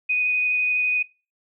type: tone with vibrato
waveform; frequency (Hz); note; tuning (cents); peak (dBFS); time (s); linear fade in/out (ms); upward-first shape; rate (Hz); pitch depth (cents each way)
sine; 2489; D#7; 0; -19; 0.09-1.03; 10; sine; 12; 9
effects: noise-tail reverb RT60 0.3 s tail -20 dB re dry